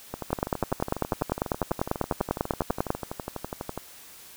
two click trains, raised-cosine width 1 ms, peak -9 / -17 dBFS, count 27 / 45, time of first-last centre 0.33-2.904 / 0.14-3.776 s, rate 10.1 / 12.1 Hz, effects white hiss -48 dBFS RMS until 4.36 s

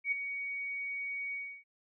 sine tone with ADSR envelope, 2245 Hz, C#7, 21 cents sharp, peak -26 dBFS, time 0.04-1.64 s, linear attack 79 ms, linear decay 10 ms, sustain -9 dB, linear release 300 ms, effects none

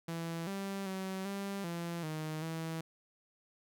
sawtooth tone with pitch steps, 166.3 / 196.2 / 189.9 / 198 / 170.3 / 155.9 / 162.4 Hz, E3 / G3 / F#3 / G3 / F3 / D#3 / E3, +16 / +2 / +45 / +18 / -43 / +4 / -26 cents, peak -33 dBFS, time 0.08-2.81 s, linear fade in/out 5 ms, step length 390 ms, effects none

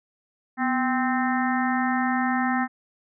harmonic tone with a mistuned harmonic, 260.2 Hz, C4, 9 cents flat, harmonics 1 / 3 / 4 / 5 / 6 / 7 / 8, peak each -24 / -27 / -33 / -31 / -36 / -29 / -40 dBFS, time 0.57-2.68 s, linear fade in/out 50 ms, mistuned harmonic 1, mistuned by -79 cents, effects none

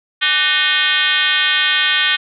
sine tone with frequency modulation, 2505 Hz, D#7, 11 cents sharp, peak -12 dBFS, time 0.21-2.17 s, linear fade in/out 20 ms, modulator 334 Hz, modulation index 3.3, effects none

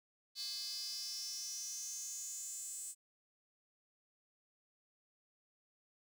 square tone with high-pass filter sweep, 234.1 Hz, A#3, 8 cents sharp, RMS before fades -44 dBFS, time 0.35-2.95 s, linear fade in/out 50 ms, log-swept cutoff 4400 to 8000 Hz, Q 7.5, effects none

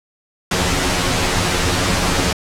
pink noise with comb filter, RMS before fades -17 dBFS, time 0.51-2.33 s, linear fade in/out 5 ms, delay 11 ms, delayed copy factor +0.95, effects low-pass 8000 Hz 12 dB/octave

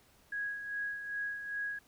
sine tone with tremolo, 1656 Hz, G#6, 5 cents flat, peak -33 dBFS, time 0.32-1.79 s, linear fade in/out 5 ms, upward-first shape sine, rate 2.5 Hz, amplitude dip 55%, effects pink hiss -65 dBFS RMS until 1.87 s

